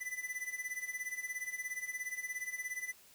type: tone with tremolo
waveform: square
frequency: 2000 Hz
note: B6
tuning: 21 cents sharp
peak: -36 dBFS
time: 0-2.93 s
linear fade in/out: 20 ms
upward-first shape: sine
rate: 17 Hz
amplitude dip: 80%
effects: white hiss -61 dBFS RMS until 3.14 s